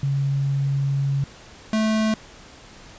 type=tone pair in turn; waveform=sine / square; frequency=138.59 / 218 Hz; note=C#3 / A3; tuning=0 / -16 cents; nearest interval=minor sixth; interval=784 cents; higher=second; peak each=-19 dBFS; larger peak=neither; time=0.03-1.24 / 1.73-2.14 s; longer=first; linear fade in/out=2 ms; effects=pink hiss -45 dBFS RMS until 2.98 s + resampled to 16000 Hz